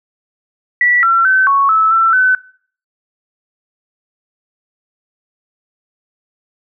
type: tone with pitch steps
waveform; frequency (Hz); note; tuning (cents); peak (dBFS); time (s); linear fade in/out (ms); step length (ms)
sine; 1953 / 1355 / 1531 / 1109 / 1305 / 1339 / 1512; B6 / E6 / G6 / C#6 / E6 / E6 / F#6; -20 / +47 / -41 / 0 / -18 / +27 / +37; -8; 0.81-2.35; 2; 220
effects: noise-tail reverb RT60 0.5 s tail -20 dB re dry